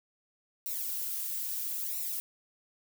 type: noise with flanger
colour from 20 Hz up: violet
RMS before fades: -35 dBFS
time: 0.66-2.2 s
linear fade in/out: 0 ms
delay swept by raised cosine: 0.61 to 3.71 ms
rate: 0.76 Hz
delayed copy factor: -0.9
effects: none